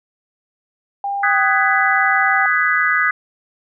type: tone with pitch glide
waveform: sine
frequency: 800 to 777.7 Hz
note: G5 to G5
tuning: +35 to -14 cents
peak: -19 dBFS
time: 1.04-2.46 s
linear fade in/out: 2 ms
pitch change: -49 cents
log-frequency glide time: 1.29-1.4 s
type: chord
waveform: sine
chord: G# minor seventh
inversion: second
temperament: just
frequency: 1245.9 / 1495.1 / 1661.2 / 1993.5 Hz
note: D#6 / F#6 / G#6 / B6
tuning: +2 / +18 / 0 / +16 cents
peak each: -19 dBFS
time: 1.23-3.11 s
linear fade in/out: 5 ms
effects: none